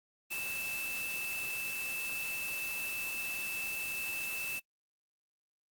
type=tone in noise; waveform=sine; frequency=2637 Hz; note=E7; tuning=in tune; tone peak=-36 dBFS; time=0.3-4.6 s; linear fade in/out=20 ms; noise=white; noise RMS=-41 dBFS; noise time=0.3-4.6 s; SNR=+2 dB; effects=noise-tail reverb RT60 0.1 s tail -25 dB re dry + Opus 24 kbps